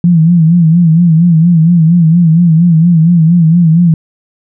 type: tone with vibrato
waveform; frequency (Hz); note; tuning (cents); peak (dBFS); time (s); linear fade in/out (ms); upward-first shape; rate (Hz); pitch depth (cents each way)
sine; 167; E3; +23; -3; 0.04-3.94; 2; sine; 4.3; 98
effects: none